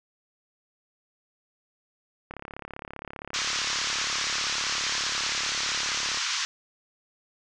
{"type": "click train", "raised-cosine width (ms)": 0.5, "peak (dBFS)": -22, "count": 137, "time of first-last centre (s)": [2.31, 6.174], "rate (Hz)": 35.2}
{"type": "band-pass noise", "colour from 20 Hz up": "white", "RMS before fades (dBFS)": -29, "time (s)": [3.34, 6.45], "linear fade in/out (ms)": 0, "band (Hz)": [1000, 6500], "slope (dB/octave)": 48}
{"effects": []}